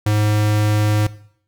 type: tone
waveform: square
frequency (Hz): 105.6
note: G#2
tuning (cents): +29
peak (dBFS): -15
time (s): 0.06-1.07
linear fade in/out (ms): 5
effects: noise-tail reverb RT60 0.6 s tail -17 dB re dry